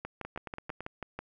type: two click trains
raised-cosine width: 0.5 ms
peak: -22 / -24 dBFS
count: 8 / 6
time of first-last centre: 0.05-1.19 / 0.25-0.806 s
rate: 6.14 / 8.99 Hz
effects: none